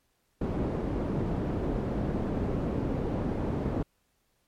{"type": "low-pass noise", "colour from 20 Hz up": "white", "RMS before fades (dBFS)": -30, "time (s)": [0.41, 3.83], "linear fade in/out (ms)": 5, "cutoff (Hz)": 330, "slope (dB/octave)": 12, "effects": ["pink hiss -73 dBFS RMS until 4.47 s", "MP3 64 kbps"]}